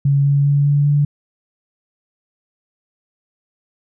sine tone with pitch steps, 140.2 / 141.42 / 142.65 / 143.89 / 145.14 Hz, C#3 / C#3 / C#3 / D3 / D3, +20 / +35 / +50 / -35 / -20 cents, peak -11 dBFS, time 0.05-1.05 s, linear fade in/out 5 ms, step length 200 ms, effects none

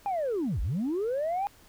sine linear two-way sweep, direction down then up, 825 to 40.54 to 825 Hz, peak -25 dBFS, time 0.06-1.47 s, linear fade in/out 0 ms, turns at 0.61 s, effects tanh soft clip ceiling -24 dBFS + pink hiss -57 dBFS RMS until 1.68 s

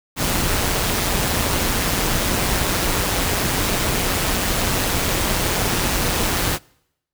pink noise with amplitude modulation, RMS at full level -18 dBFS, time 0.16-6.59 s, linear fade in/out 50 ms, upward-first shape sine, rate 186 Hz, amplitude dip 50%, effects noise-tail reverb RT60 0.8 s tail -26 dB re dry

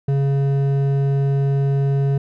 triangle tone with hard clipping, 138.59 Hz, C#3, in tune, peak -17 dBFS, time 0.08-2.18 s, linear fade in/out 5 ms, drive 12 dB, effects none

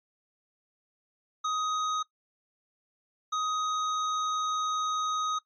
square tone pair in turn, 1255 / 1255 Hz, D#6 / D#6, +15 / +15 cents, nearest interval unison, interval 0 cents, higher neither, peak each -28 dBFS, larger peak neither, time 1.44-2.03 / 3.32-5.39 s, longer second, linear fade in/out 10 ms, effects noise-tail reverb RT60 0.1 s tail -20 dB re dry + MP3 32 kbps

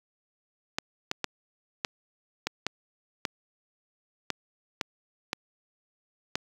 clicks, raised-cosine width 0.2 ms, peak -10 dBFS, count 11, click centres 0.785 / 1.114 / 1.243 / 1.848 / 2.47 / 2.666 / 3.252 / 4.303 / 4.812 / 5.331 / 6.355 s, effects high-pass 100 Hz 12 dB/octave + 7-bit

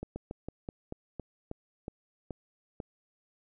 slowing click train, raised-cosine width 2 ms, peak -24 dBFS, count 11, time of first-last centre 0.03-2.802 s, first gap 130 ms, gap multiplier 1.16, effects none

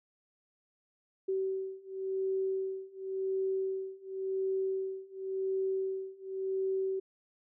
sine beating tone pair, 382.1 / 383.02 Hz, G4 / G4, -44 / -40 cents, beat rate 0.92 Hz, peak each -35 / -34 dBFS, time 1.28-7 s, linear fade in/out 10 ms, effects none

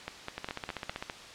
two click trains, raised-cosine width 0.3 ms, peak -19 / -19 dBFS, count 6 / 11, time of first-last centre 0.08-1.098 / 0.38-1.025 s, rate 4.91 / 15.5 Hz, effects white hiss -47 dBFS RMS until 1.34 s + low-pass 5000 Hz 12 dB/octave

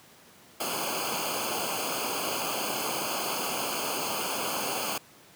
pink noise with comb filter, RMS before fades -31 dBFS, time 0.6-4.98 s, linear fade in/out 5 ms, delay 0.53 ms, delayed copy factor -1, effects pink hiss -54 dBFS RMS until 5.35 s + high-pass 150 Hz 12 dB/octave

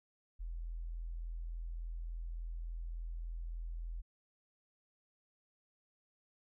sine tone, 41.74 Hz, E1, 22 cents sharp, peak -39 dBFS, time 0.39-4.02 s, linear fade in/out 20 ms, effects none

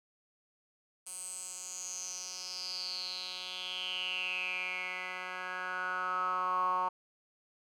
10% pulse tone with band-pass filter sweep, 183.3 Hz, F#3, 16 cents flat, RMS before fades -37 dBFS, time 1.06-6.89 s, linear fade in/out 10 ms, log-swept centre 9000 to 1000 Hz, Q 8.3, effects none

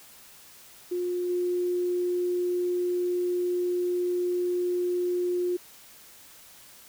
sine tone with level steps, 356.2 Hz, F4, 34 cents sharp, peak -26 / -24 dBFS, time 0.91-5.57 s, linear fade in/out 10 ms, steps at 1.29 s, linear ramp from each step 10 ms, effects white hiss -51 dBFS RMS until 6.88 s

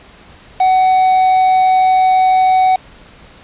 triangle tone with quantisation, 749 Hz, F#5, 21 cents sharp, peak -6 dBFS, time 0.6-2.76 s, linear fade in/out 5 ms, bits 4, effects pink hiss -41 dBFS RMS until 3.43 s + resampled to 8000 Hz

